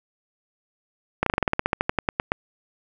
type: slowing click train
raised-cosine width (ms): 0.5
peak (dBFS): -5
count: 17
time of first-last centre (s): 1.23-2.319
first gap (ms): 33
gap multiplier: 1.09
effects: none